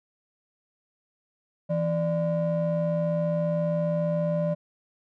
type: ring-modulated tone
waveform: triangle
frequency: 213.2 Hz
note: G#3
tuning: 46 cents sharp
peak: -18 dBFS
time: 1.69-4.55 s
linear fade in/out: 20 ms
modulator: 379 Hz
effects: none